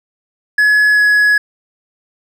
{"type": "tone with pitch glide", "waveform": "triangle", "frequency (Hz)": [1695, 1683.3], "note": ["G#6", "G#6"], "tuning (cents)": [35, 23], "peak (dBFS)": -6, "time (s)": [0.58, 1.38], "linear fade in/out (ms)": 5, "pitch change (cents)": -12, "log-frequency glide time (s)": [0.92, 1], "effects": []}